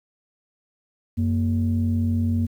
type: tone pair together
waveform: sine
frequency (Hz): 92.5 / 233.1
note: F#2 / A#3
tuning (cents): 0 / 0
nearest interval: octave + major third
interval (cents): 1600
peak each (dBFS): -20 / -22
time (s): 1.17-2.47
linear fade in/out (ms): 20
effects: tanh soft clip ceiling -13 dBFS + 9-bit